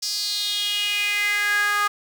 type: tone with high-pass filter sweep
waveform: sawtooth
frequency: 411.8 Hz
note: G#4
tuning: 15 cents flat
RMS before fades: -23 dBFS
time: 0.02-1.88 s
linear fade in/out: 10 ms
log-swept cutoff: 5200 to 1300 Hz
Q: 5.5
effects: none